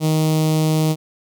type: tone with notch filter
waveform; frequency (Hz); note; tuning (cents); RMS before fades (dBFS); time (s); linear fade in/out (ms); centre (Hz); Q
sawtooth; 156.6; D#3; +11; -17; 0-0.96; 50; 1600; 0.67
effects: none